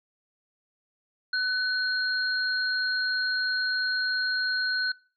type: tone pair together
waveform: sine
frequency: 1500 / 4223 Hz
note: F#6 / C8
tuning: +23 / +15 cents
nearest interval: octave + tritone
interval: 1792 cents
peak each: -25 / -29 dBFS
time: 1.33-4.92 s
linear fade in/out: 5 ms
effects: noise-tail reverb RT60 0.4 s tail -24 dB re dry